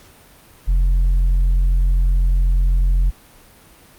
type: tone with tanh clipping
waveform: sine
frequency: 43.99 Hz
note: F1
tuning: 13 cents sharp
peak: -13 dBFS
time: 0.67-3.11 s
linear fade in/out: 20 ms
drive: 3 dB
effects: pink hiss -47 dBFS RMS until 3.98 s + Opus 48 kbps